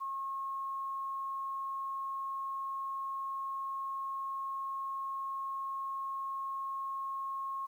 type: tone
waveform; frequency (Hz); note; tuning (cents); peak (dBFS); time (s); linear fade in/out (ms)
sine; 1083; C#6; -41; -35; 0-7.67; 20
effects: 11-bit